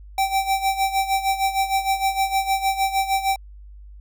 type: tone with tremolo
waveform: square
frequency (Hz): 777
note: G5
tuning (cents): -16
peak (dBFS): -17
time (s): 0.18-3.36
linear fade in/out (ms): 2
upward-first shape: sine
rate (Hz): 6.5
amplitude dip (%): 75
effects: added 50 Hz sine -39 dBFS peak until 4 s